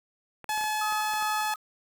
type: clicks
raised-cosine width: 0.5 ms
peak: -28 dBFS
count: 8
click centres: 0.443 / 0.493 / 0.577 / 0.611 / 0.641 / 0.924 / 1.137 / 1.225 s
type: tone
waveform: sawtooth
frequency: 856 Hz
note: A5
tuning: 48 cents flat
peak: -23 dBFS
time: 0.49-1.54 s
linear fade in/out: 2 ms
type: tone with tremolo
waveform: sine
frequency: 1266 Hz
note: D#6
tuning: 30 cents sharp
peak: -31 dBFS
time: 0.81-1.56 s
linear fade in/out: 5 ms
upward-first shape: square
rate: 2.5 Hz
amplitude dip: 45%
effects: 8-bit